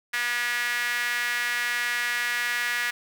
sawtooth tone with high-pass filter, 241.3 Hz, B3, 40 cents flat, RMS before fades -27 dBFS, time 0.13-2.91 s, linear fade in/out 10 ms, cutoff 1800 Hz, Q 4, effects 8-bit

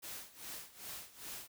white noise with tremolo, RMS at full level -45 dBFS, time 0.02-1.48 s, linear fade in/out 20 ms, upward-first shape sine, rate 2.5 Hz, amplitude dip 85%, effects none

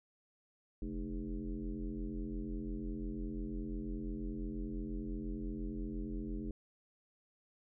sine tone with frequency modulation, 130 Hz, C3, 11 cents flat, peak -37 dBFS, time 0.82-6.51 s, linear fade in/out 2 ms, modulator 88.6 Hz, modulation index 2.5, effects none

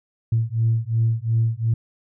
sine beating tone pair, 112.5 / 115.3 Hz, A2 / A#2, +39 / -19 cents, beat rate 2.8 Hz, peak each -20 dBFS, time 0.32-1.74 s, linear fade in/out 5 ms, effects tanh soft clip ceiling -11 dBFS

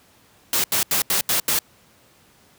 white noise bursts, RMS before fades -20 dBFS, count 6, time 0.53-1.59 s, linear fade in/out 2 ms, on 110 ms, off 80 ms, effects pink hiss -55 dBFS RMS until 2.58 s + high-pass 80 Hz 12 dB/octave

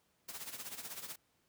white noise with tremolo, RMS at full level -43 dBFS, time 0.28-1.16 s, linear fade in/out 10 ms, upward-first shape sine, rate 16 Hz, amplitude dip 70%, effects pink hiss -75 dBFS RMS until 1.48 s + high-pass 80 Hz 12 dB/octave

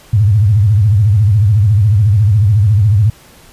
sine tone with vibrato, 103.83 Hz, G#2, in tune, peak -6 dBFS, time 0.13-3.1 s, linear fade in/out 5 ms, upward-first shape sine, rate 14 Hz, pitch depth 170 cents each way, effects pink hiss -42 dBFS RMS until 3.52 s + resampled to 32000 Hz

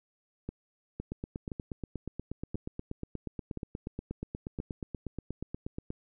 two click trains, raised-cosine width 3 ms, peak -23 / -23 dBFS, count 42 / 5, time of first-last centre 1-5.904 / 0.49-4.601 s, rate 8.36 / 0.973 Hz, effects none

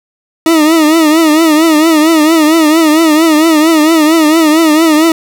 40% pulse tone with vibrato, 315.8 Hz, D#4, 26 cents sharp, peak -4 dBFS, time 0.46-5.12 s, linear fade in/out 2 ms, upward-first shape triangle, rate 4.4 Hz, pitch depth 110 cents each way, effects 7-bit

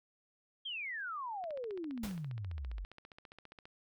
sine exponential sweep, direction down, 3297 to 44.2 Hz, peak -38 dBFS, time 0.65-2.85 s, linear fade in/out 10 ms
click train, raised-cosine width 0.3 ms, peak -36 dBFS, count 34, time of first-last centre 1.44-3.655 s, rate 14.9 Hz
pink noise with exponential decay, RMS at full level -41 dBFS, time 2.03-2.3 s, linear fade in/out 5 ms, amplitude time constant 58 ms
effects none

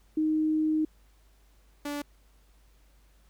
sine / sawtooth tone pair in turn, 311.1 / 289.8 Hz, D#4 / D4, 0 / -23 cents, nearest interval minor second, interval 123 cents, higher first, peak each -23 / -28 dBFS, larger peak first, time 0.17-0.85 / 1.85-2.02 s, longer first, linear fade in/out 5 ms, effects added 50 Hz sine -58 dBFS peak until 3.29 s + pink hiss -67 dBFS RMS until 3.29 s

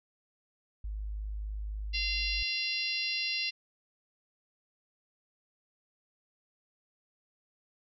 sine tone, 51.91 Hz, G#1, in tune, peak -34 dBFS, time 0.84-2.43 s, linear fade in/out 5 ms
harmonic tone, 689 Hz, F5, 24 cents flat, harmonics 3 / 4 / 5 / 6 / 7 / 8, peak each -40 / -34 / -42 / -37 / -36 / -42 dBFS, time 1.93-3.51 s, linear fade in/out 20 ms
effects none

